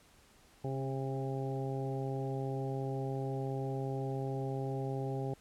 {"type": "harmonic tone with a mistuned harmonic", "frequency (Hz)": 134, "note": "C3", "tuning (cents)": 42, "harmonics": [1, 2, 3, 4, 5, 6], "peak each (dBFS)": [-36, -43, -40, -45, -48, -45], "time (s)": [0.64, 5.34], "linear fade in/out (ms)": 5, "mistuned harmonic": 2, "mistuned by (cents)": 18, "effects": ["pink hiss -63 dBFS RMS until 5.4 s", "low-pass 12000 Hz 12 dB/octave"]}